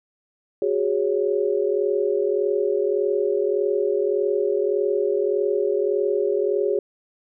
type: chord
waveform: sine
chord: F# suspended second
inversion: none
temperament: equal with one note detuned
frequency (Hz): 370 / 411.7 / 554.4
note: F#4 / G#4 / C#5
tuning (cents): 0 / -15 / 0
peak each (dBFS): -24 / -21 / -26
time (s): 0.62-6.79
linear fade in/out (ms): 2
effects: none